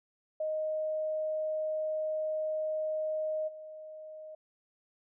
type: tone with level steps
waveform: sine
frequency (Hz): 622.3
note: D#5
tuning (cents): 0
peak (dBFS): -30 / -43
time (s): 0.4-4.35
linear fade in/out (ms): 5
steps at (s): 3.47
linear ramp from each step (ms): 20
effects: none